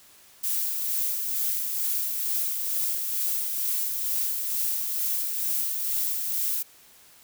violet noise with tremolo, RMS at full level -26 dBFS, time 0.43-6.63 s, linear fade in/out 10 ms, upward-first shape sine, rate 2.2 Hz, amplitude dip 35%, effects white hiss -54 dBFS RMS until 7.23 s

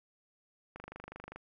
click train, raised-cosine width 0.5 ms, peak -30 dBFS, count 16, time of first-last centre 0.76-1.36 s, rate 25 Hz, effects none

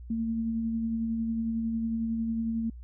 sine tone with tremolo, 226.8 Hz, A#3, 47 cents flat, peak -26 dBFS, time 0.1-2.7 s, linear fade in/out 5 ms, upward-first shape sine, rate 11 Hz, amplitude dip 25%, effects added 60 Hz sine -41 dBFS peak until 2.83 s

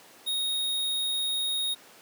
square tone, 3737 Hz, A#7, 4 cents sharp, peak -27 dBFS, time 0.26-1.75 s, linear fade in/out 20 ms, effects pink hiss -52 dBFS RMS until 2.01 s + high-pass 300 Hz 12 dB/octave

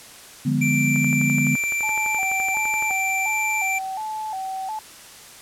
sine chord, D diminished seventh, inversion none, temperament equal with one note detuned, 146.83 / 174.61 / 204.8 / 246.9 Hz, D3 / F3 / Ab3 / Cb4, 0 / 0 / -24 / 0 cents, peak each -22 / -28 / -26 / -22 dBFS, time 0.45-1.56 s, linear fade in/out 10 ms
square tone, 2349 Hz, D7, in tune, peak -22 dBFS, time 0.61-3.79 s, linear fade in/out 10 ms
click train, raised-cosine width 0.5 ms, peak -20 dBFS, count 24, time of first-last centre 0.96-2.909 s, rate 11.8 Hz
sine tone with vibrato, 813 Hz, G#5, 37 cents flat, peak -26 dBFS, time 1.83-4.79 s, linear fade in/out 2 ms, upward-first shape square, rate 1.4 Hz, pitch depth 110 cents each way
effects white hiss -43 dBFS RMS until 5.41 s + low-pass 11000 Hz 12 dB/octave

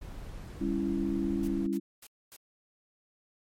brown noise, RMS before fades -41 dBFS, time 0.01-1.67 s, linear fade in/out 10 ms
sine chord, C# diminished, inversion second, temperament just, 199.57 / 277.2 / 332.6 Hz, G3 / C#4 / E4, +31 / 0 / +16 cents, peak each -32 dBFS, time 0.6-1.8 s, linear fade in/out 20 ms
white noise bursts, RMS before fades -50 dBFS, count 4, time 1.43-2.364 s, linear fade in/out 2 ms, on 46 ms, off 250 ms
effects MP3 64 kbps

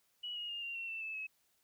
sine tone with pitch steps, 2929 / 2875 / 2823 / 2771 / 2720 / 2670 / 2622 / 2574 Hz, F#7 / F7 / F7 / F7 / F7 / E7 / E7 / E7, -18 / +50 / +18 / -14 / -46 / +22 / -10 / -42 cents, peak -39 dBFS, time 0.23-1.27 s, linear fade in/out 10 ms, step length 130 ms, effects white hiss -75 dBFS RMS until 1.63 s

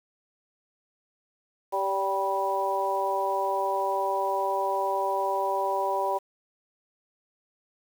harmonic tone with a mistuned harmonic, 195.3 Hz, G3, 6 cents flat, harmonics 2 / 3 / 4 / 5, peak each -32 / -30 / -30 / -28 dBFS, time 1.72-6.19 s, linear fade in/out 20 ms, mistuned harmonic 3, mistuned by -25 cents, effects 8-bit

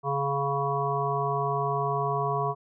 harmonic tone, 140 Hz, C#3, 18 cents sharp, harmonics 1 / 3 / 5 / 7 / 8, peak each -31 / -31 / -31 / -31 / -31 dBFS, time 0.03-2.55 s, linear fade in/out 50 ms, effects none

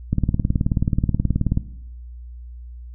click train, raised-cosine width 5 ms, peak -6 dBFS, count 28, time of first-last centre 0.13-1.574 s, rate 18.7 Hz, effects noise-tail reverb RT60 0.8 s tail -17 dB re dry + added 60 Hz sine -34 dBFS peak until 2.94 s

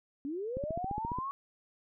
sine linear sweep, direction up, 266.1 to 1123 Hz, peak -34 dBFS, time 0.25-1.31 s, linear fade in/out 0 ms
click train, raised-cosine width 3 ms, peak -25 dBFS, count 10, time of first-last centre 0.57-1.186 s, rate 14.6 Hz
effects none

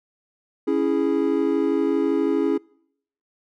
triangle chord, C# minor, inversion none, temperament equal, 277.2 / 329.6 / 415.3 Hz, C#4 / E4 / G#4, 0 / 0 / 0 cents, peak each -21 dBFS, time 0.67-2.58 s, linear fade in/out 10 ms, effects noise-tail reverb RT60 0.7 s tail -26 dB re dry

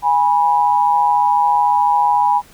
sine tone pair together, 824 / 978 Hz, G#5 / B5, -14 / -17 cents, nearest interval minor third, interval 297 cents, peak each -14 dBFS, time 0.02-2.42 s, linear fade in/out 50 ms, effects pink hiss -46 dBFS RMS until 2.53 s

